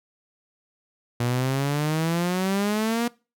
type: exponential sweep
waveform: sawtooth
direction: up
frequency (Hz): 118.6 to 240.2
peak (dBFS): -18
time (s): 1.2-3.08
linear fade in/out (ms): 5
effects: noise-tail reverb RT60 0.3 s tail -22 dB re dry